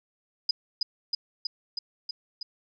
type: tone with echo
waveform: sine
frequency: 4978 Hz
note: D#8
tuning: in tune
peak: -20 dBFS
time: 0.49-0.51 s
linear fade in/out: 5 ms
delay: 320 ms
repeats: 6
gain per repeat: -2 dB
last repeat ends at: 2.43 s
effects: none